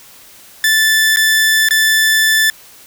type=tone with dropouts; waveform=sawtooth; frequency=1756 Hz; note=A6; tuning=4 cents flat; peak=-6 dBFS; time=0.64-2.5 s; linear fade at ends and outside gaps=1 ms; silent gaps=1.161-1.17 / 1.687-1.708 s; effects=white hiss -41 dBFS RMS until 2.86 s